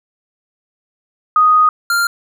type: tone pair in turn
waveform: sine / square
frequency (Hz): 1244.5 / 1393.3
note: D#6 / F6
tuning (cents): 0 / -4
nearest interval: major second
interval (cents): 196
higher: second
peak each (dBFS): -7 / -13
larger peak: first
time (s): 1.36-1.69 / 1.9-2.07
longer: first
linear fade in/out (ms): 2
effects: none